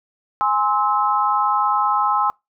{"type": "chord", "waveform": "sine", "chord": "Ab augmented", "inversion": "none", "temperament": "equal with one note detuned", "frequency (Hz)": [830.6, 1046.5, 1295.9], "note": ["Ab5", "C6", "E6"], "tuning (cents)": [0, 0, -30], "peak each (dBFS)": -20, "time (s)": [0.41, 2.3], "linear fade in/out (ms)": 0, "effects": ["noise-tail reverb RT60 0.2 s tail -25 dB re dry"]}